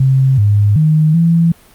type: tone with pitch steps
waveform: sine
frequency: 133.1 / 102.9 / 155.2 / 167.3 Hz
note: C3 / G#2 / D#3 / E3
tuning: +30 / -16 / -4 / +26 cents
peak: -7 dBFS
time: 0-1.52 s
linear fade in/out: 5 ms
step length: 380 ms
effects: pink hiss -45 dBFS RMS until 1.74 s + Opus 48 kbps